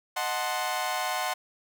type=chord; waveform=sawtooth; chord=D# diminished seventh; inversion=none; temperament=equal; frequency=622.3 / 740 / 880 / 1046.5 Hz; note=D#5 / F#5 / A5 / C6; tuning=0 / 0 / 0 / 0 cents; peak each=-33 / -27 / -32 / -29 dBFS; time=0.16-1.34 s; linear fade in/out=10 ms; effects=none